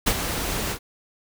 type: noise with ADSR envelope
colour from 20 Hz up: pink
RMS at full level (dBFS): -18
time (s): 0.06-0.79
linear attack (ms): 15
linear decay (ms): 59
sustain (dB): -9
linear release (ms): 79
effects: none